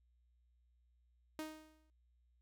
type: tone with exponential decay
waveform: sawtooth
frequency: 311.5 Hz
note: D#4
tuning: 2 cents sharp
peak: -36 dBFS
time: 1.39-1.9 s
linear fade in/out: 0 ms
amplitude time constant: 110 ms
effects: added 60 Hz sine -70 dBFS peak until 2.41 s